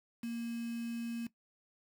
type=tone with quantisation; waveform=sine; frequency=233.1 Hz; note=A#3; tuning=in tune; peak=-36 dBFS; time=0.23-1.27 s; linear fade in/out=5 ms; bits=8; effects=noise-tail reverb RT60 0.1 s tail -17 dB re dry